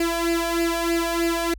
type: tone with flanger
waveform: sawtooth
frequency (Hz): 336.5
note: E4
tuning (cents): +36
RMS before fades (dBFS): -23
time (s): 0-1.54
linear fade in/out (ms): 5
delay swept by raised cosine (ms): 0.41 to 1.28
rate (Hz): 3.2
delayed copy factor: +0.75
effects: added 50 Hz sine -38 dBFS peak until 1.58 s